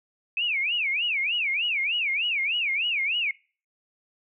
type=tone with vibrato; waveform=sine; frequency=2489 Hz; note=D#7; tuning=in tune; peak=-23 dBFS; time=0.37-3.31 s; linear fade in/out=2 ms; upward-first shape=sine; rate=3.3 Hz; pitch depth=280 cents each way; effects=noise-tail reverb RT60 0.4 s tail -24 dB re dry